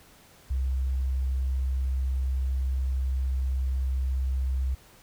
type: tone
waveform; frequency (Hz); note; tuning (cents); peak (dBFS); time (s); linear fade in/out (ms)
sine; 65.41; C2; 0; -24; 0.5-4.75; 10
effects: pink hiss -55 dBFS RMS until 5.02 s